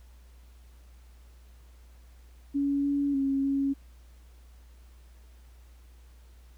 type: tone with pitch steps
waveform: sine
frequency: 281.2 / 283.2 / 273 / 275.8 Hz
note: C#4 / C#4 / C#4 / C#4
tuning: +25 / +37 / -26 / -9 cents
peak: -24 dBFS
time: 2.54-3.74 s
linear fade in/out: 20 ms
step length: 300 ms
effects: added 60 Hz sine -50 dBFS peak until 6.57 s + pink hiss -64 dBFS RMS until 6.57 s